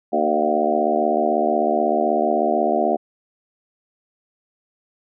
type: harmonic tone with a mistuned harmonic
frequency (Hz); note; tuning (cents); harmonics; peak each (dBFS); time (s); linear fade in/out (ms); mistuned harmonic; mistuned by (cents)
76.1; D#2; -38; 3 / 4 / 5 / 6 / 7 / 8 / 9 / 10; -26 / -26 / -24 / -29 / -29 / -23 / -21 / -26; 0.12-2.97; 20; 9; +24
effects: none